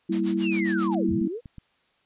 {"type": "chord", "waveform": "sine", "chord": "E diminished", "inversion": "first", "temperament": "equal", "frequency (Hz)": [196, 233.1, 329.6], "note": ["G3", "Bb3", "E4"], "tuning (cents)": [0, 0, 0], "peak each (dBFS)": [-26, -30, -25], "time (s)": [0.09, 1.28], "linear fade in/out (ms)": 10}
{"type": "noise with tremolo", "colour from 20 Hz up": "white", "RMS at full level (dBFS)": -36, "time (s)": [0.12, 0.95], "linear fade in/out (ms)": 2, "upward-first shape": "sine", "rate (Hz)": 7.4, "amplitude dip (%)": 100}
{"type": "linear two-way sweep", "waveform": "sine", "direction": "down then up", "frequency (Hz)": [2948, 66, 509], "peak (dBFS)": -29, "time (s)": [0.41, 1.41], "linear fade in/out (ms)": 50, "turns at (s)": 1.12}
{"type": "clicks", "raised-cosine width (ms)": 5, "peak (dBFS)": -29, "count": 4, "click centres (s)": [1.089, 1.215, 1.458, 1.583]}
{"effects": ["white hiss -66 dBFS RMS until 2.05 s", "resampled to 8000 Hz"]}